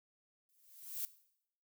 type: noise with exponential growth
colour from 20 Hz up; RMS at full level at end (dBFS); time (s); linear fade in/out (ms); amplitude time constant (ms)
violet; -37; 0.49-1.05; 1; 120
effects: noise-tail reverb RT60 0.7 s tail -17 dB re dry